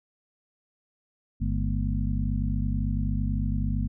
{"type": "harmonic tone with a mistuned harmonic", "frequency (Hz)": 49, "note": "G1", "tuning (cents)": 0, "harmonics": [1, 2, 3, 4, 5], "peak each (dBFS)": [-27, -30, -32, -33, -34], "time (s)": [1.4, 3.88], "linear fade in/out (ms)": 20, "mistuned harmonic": 4, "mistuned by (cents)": 140, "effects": []}